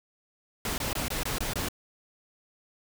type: noise bursts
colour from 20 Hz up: pink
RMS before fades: -31 dBFS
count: 7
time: 0.65-1.686 s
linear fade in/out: 2 ms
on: 130 ms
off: 21 ms
effects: none